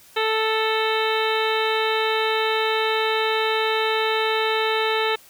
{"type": "harmonic tone with a mistuned harmonic", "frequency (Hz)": 440, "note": "A4", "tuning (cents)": 0, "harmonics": [1, 2, 3, 4, 5, 6, 7, 8, 9], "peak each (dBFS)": [-23, -26, -28, -29, -30, -31, -31, -32, -33], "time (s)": [0.16, 5.16], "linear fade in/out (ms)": 10, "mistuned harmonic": 8, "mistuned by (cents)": 69, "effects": ["white hiss -50 dBFS RMS until 5.29 s"]}